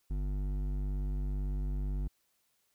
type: tone with hard clipping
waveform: triangle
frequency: 49 Hz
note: G1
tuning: in tune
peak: -33 dBFS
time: 0.1-2.08 s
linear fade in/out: 10 ms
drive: 15 dB
effects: white hiss -75 dBFS RMS until 2.74 s